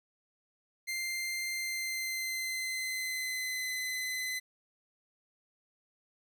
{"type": "tone with pitch glide", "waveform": "sawtooth", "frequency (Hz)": [2093, 2028], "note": ["C7", "B6"], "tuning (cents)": [0, 45], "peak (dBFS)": -30, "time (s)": [0.87, 4.4], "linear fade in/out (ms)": 20, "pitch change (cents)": -55, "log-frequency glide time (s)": [1.51, 3.71], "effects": ["12-bit"]}